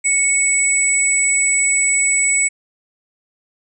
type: tone pair together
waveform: sine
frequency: 2217 / 7900 Hz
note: C#7 / B8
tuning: 0 / 0 cents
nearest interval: octave + minor seventh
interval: 2200 cents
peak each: -17 / -15 dBFS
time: 0.04-2.49 s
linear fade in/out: 20 ms
effects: none

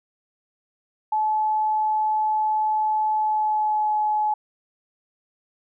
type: tone with pitch glide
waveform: sine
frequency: 861 to 850.6 Hz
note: A5 to G#5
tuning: -38 to +41 cents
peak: -19 dBFS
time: 1.12-4.34 s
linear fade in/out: 5 ms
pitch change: -21 cents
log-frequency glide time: 3.13-3.96 s
effects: none

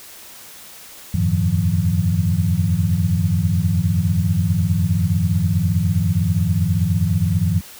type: tone cluster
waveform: sine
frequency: 85.2 / 94.7 / 109.8 / 156.5 / 176.4 Hz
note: F2 / F#2 / A2 / D#3 / F3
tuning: -42 / +41 / -3 / +10 / +18 cents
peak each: -25 / -19 / -23 / -22 / -21 dBFS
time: 1.14-7.61 s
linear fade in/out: 5 ms
effects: white hiss -40 dBFS RMS until 7.79 s

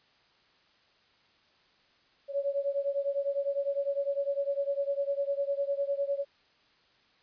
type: beating tone pair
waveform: sine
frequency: 557 / 566.9 Hz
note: C#5 / C#5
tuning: +8 / +39 cents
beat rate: 9.9 Hz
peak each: -30 / -32 dBFS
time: 2.28-6.25 s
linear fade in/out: 50 ms
effects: white hiss -65 dBFS RMS until 7.22 s + resampled to 11025 Hz

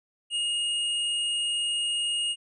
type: tone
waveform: square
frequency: 2857 Hz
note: F7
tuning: 39 cents sharp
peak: -26 dBFS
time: 0.3-2.36 s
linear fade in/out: 50 ms
effects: resampled to 24000 Hz

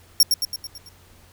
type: tone with echo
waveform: sawtooth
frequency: 5530 Hz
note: F8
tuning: 18 cents flat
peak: -8 dBFS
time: 0.2-0.23 s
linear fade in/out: 2 ms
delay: 110 ms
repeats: 6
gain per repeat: -5 dB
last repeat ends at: 0.89 s
effects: added 89 Hz sine -53 dBFS peak until 1.32 s + pink hiss -53 dBFS RMS until 1.32 s

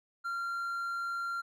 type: tone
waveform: triangle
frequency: 1381 Hz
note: F6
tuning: 20 cents flat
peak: -31 dBFS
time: 0.24-1.42 s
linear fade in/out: 20 ms
effects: none

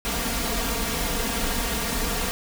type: noise with comb filter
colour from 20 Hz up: pink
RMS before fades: -26 dBFS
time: 0.05-2.31 s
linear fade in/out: 0 ms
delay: 4.3 ms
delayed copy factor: +0.8
effects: none

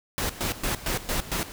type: noise with tremolo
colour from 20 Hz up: pink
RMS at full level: -27 dBFS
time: 0.18-1.52 s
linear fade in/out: 0 ms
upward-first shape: square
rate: 4.4 Hz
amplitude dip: 80%
effects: none

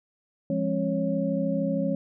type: tone cluster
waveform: sine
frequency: 172.7 / 205.8 / 270.2 / 553 Hz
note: F3 / G#3 / C#4 / C#5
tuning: -19 / -16 / -44 / -4 cents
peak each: -29 dBFS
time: 0.5-1.95 s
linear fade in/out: 2 ms
effects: none

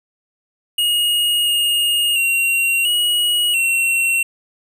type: tone with pitch steps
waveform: square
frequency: 2873 / 2853 / 2750 / 2904 / 2722 Hz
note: F7 / F7 / F7 / F#7 / F7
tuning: +48 / +36 / -27 / -33 / -45 cents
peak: -15 dBFS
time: 0.78-4.23 s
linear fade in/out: 5 ms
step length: 690 ms
effects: none

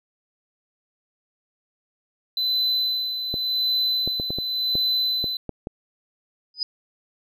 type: tone with tremolo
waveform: triangle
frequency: 4022 Hz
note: B7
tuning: 31 cents sharp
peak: -18 dBFS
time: 2.37-5.37 s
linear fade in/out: 2 ms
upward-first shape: sine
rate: 0.89 Hz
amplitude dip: 55%
type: clicks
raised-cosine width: 2 ms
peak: -16 dBFS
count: 9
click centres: 3.341 / 4.076 / 4.199 / 4.305 / 4.386 / 4.754 / 5.242 / 5.493 / 5.671 s
type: tone with exponential growth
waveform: sine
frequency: 4987 Hz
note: D#8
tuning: 3 cents sharp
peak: -18 dBFS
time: 6.54-6.63 s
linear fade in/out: 2 ms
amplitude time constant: 19 ms
effects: none

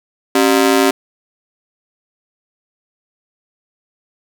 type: ring-modulated tone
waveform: sawtooth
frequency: 329.6 Hz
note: E4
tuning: in tune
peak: -3 dBFS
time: 0.35-0.91 s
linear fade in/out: 5 ms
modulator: 55.9 Hz
effects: none

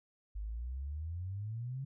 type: exponential sweep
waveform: sine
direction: up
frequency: 49.58 to 138.59 Hz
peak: -37 dBFS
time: 0.35-1.85 s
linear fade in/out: 10 ms
effects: none

